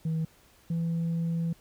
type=tone pair in turn; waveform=sine; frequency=160.6 / 166.73 Hz; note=E3 / E3; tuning=-45 / +20 cents; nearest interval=minor second; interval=65 cents; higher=second; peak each=-24 dBFS; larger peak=neither; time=0.05-0.25 / 0.7-1.53 s; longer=second; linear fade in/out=5 ms; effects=tanh soft clip ceiling -25 dBFS + pink hiss -60 dBFS RMS until 1.6 s